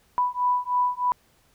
sine beating tone pair, 987.8 / 991 Hz, B5 / B5, 0 / +6 cents, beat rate 3.2 Hz, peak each -24 dBFS, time 0.18-1.12 s, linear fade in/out 0 ms, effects pink hiss -62 dBFS RMS until 1.54 s

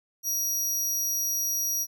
sawtooth tone, 5750 Hz, F8, 50 cents sharp, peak -23 dBFS, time 0.23-1.87 s, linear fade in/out 50 ms, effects none

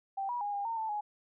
sine tone with pitch steps, 782 / 968 / 820 / 807 / 914 / 883 / 835 Hz, G5 / B5 / G#5 / G#5 / A#5 / A5 / G#5, -4 / -35 / -22 / -50 / -34 / +6 / +9 cents, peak -32 dBFS, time 0.17-1.01 s, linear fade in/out 10 ms, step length 120 ms, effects none

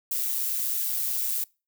violet noise with amplitude modulation, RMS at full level -26 dBFS, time 0.11-1.44 s, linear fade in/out 5 ms, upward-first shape sine, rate 128 Hz, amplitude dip 40%, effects noise-tail reverb RT60 0.3 s tail -25 dB re dry

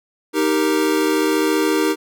square chord, Eb major, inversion none, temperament equal, 311.1 / 392 / 466.2 Hz, Eb4 / G4 / Bb4, 0 / 0 / 0 cents, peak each -19 / -21 / -23 dBFS, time 0.33-1.96 s, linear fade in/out 50 ms, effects none

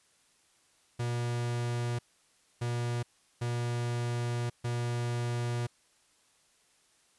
45% pulse tone bursts at uneven times, 120 Hz, B2, 49 cents flat, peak -30 dBFS, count 4, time 0.99-1.99 / 2.61-3.03 / 3.41-4.5 / 4.64-5.67 s, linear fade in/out 10 ms, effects white hiss -67 dBFS RMS until 7.18 s + resampled to 24000 Hz

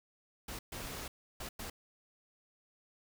pink noise bursts at uneven times, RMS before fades -43 dBFS, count 4, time 0.48-0.59 / 0.72-1.08 / 1.4-1.49 / 1.59-1.7 s, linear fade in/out 5 ms, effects none

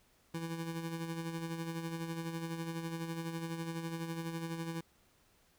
25% pulse tone with tremolo, 165.3 Hz, E3, 5 cents sharp, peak -32 dBFS, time 0.34-4.81 s, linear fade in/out 5 ms, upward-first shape sine, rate 12 Hz, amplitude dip 50%, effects pink hiss -69 dBFS RMS until 5.58 s

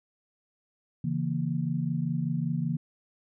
sine chord, A# diminished, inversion first, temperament equal with one note detuned, 139.64 / 164.81 / 233.1 Hz, C#3 / E3 / A#3, +13 / 0 / 0 cents, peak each -31 / -29 / -33 dBFS, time 1.04-2.77 s, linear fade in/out 5 ms, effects none

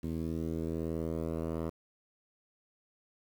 10% pulse tone with low-pass filter sweep, 81.3 Hz, E2, 23 cents flat, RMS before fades -35 dBFS, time 0.03-1.7 s, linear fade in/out 10 ms, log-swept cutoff 270 to 870 Hz, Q 1.3, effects 9-bit

